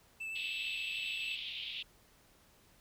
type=tone with vibrato; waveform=triangle; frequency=2637 Hz; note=E7; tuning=in tune; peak=-37 dBFS; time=0.2-1.36 s; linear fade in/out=10 ms; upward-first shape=triangle; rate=9.5 Hz; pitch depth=14 cents each way
type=band-pass noise; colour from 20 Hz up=white; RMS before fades=-42 dBFS; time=0.35-1.83 s; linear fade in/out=10 ms; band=2600 to 3600 Hz; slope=48 dB/octave
effects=pink hiss -65 dBFS RMS until 2.8 s